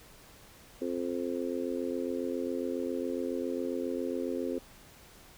harmonic tone, 87.31 Hz, F2, in tune, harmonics 3 / 4 / 5 / 6, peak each -35 / -36 / -37 / -38 dBFS, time 0.81-4.59 s, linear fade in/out 10 ms, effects pink hiss -55 dBFS RMS until 5.37 s

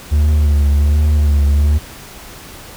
triangle tone with vibrato, 73.42 Hz, D2, in tune, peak -7 dBFS, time 0.11-1.79 s, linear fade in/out 20 ms, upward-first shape triangle, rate 1.3 Hz, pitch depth 58 cents each way, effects pink hiss -35 dBFS RMS until 2.76 s

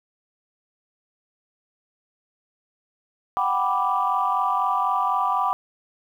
sine chord, G major seventh, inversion third, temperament equal, 740 / 784 / 987.8 / 1174.7 Hz, F#5 / G5 / B5 / D6, 0 / 0 / 0 / 0 cents, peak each -27 / -26 / -24 / -23 dBFS, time 3.37-5.53 s, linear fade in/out 0 ms, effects tanh soft clip ceiling -10 dBFS + 9-bit

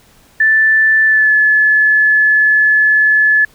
sine tone with pitch glide, 1760 to 1720.8 Hz, A6 to A6, 0 to -39 cents, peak -7 dBFS, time 0.4-3.45 s, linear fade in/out 5 ms, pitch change -39 cents, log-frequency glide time 1.06-1.33 s, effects pink hiss -48 dBFS RMS until 3.54 s

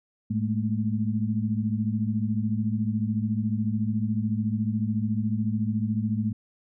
sine tone cluster, 108.4 / 209.1 / 223 Hz, A2 / G#3 / A3, -25 / +12 / +23 cents, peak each -28 dBFS, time 0.3-6.33 s, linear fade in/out 10 ms, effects none

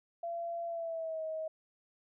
sine tone with pitch glide, 680 to 634.5 Hz, F5 to D#5, -46 to +34 cents, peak -35 dBFS, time 0.23-1.48 s, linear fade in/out 5 ms, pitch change -120 cents, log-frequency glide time 0.66-1.23 s, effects none

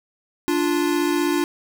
square tone pair together, 293.6 / 349.2 Hz, D4 / F4, 0 / 0 cents, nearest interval minor third, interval 300 cents, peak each -22 dBFS, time 0.48-1.44 s, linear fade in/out 0 ms, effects none

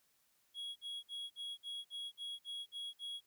triangle tone bursts, 3322 Hz, G#7, in tune, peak -40 dBFS, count 10, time 0.54-3.208 s, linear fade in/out 50 ms, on 220 ms, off 52 ms, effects white hiss -75 dBFS RMS until 3.26 s

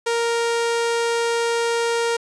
sawtooth tone, 466.2 Hz, A#4, in tune, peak -15 dBFS, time 0.06-2.17 s, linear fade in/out 10 ms, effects resampled to 22050 Hz + 7-bit

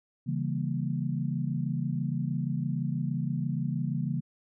sine chord, C# diminished seventh, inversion none, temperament equal, 138.59 / 164.81 / 196 / 233.1 Hz, C#3 / E3 / G3 / Bb3, 0 / 0 / 0 / 0 cents, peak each -31 / -32 / -37 / -35 dBFS, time 0.26-4.21 s, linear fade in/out 20 ms, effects none

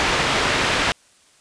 white low-pass noise, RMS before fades -20 dBFS, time 0-0.92 s, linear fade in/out 0 ms, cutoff 2700 Hz, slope 12 dB/octave, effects white hiss -55 dBFS RMS until 1.4 s + resampled to 22050 Hz

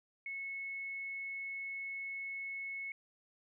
sine tone, 2195 Hz, C#7, 18 cents flat, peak -39 dBFS, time 0.26-2.92 s, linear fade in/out 2 ms, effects none

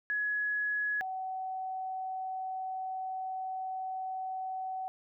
sine tone pair in turn, 1685 / 754.3 Hz, G#6 / F#5, +25 / +33 cents, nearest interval octave + major second, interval 1392 cents, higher first, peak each -29 / -34 dBFS, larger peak first, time 0.1-1.01 / 1.01-4.88 s, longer second, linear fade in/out 0 ms, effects none

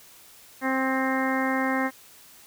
harmonic tone with a mistuned harmonic, 263.8 Hz, C4, 14 cents sharp, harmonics 1 / 2 / 3 / 4 / 5 / 6 / 7 / 8, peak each -26 / -31 / -31 / -32 / -36 / -34 / -31 / -35 dBFS, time 0.61-1.91 s, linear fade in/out 50 ms, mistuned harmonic 5, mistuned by -23 cents, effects white hiss -51 dBFS RMS until 2.46 s

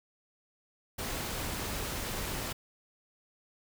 pink noise, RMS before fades -36 dBFS, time 0.98-2.53 s, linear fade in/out 10 ms, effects none

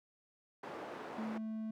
white band-pass noise, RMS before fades -46 dBFS, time 0.63-1.38 s, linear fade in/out 5 ms, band 250 to 870 Hz, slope 12 dB/octave
triangle tone, 219.7 Hz, A3, 2 cents flat, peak -36 dBFS, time 1.18-1.71 s, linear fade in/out 5 ms
effects none

